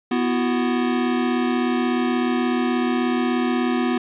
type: chord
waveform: square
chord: B suspended fourth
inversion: none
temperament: equal with one note detuned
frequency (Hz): 246.9 / 333.5 / 370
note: B3 / E4 / F#4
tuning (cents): 0 / +20 / 0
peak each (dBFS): -21 / -27 / -27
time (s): 0.11-3.98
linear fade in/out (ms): 5
effects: resampled to 8000 Hz + 9-bit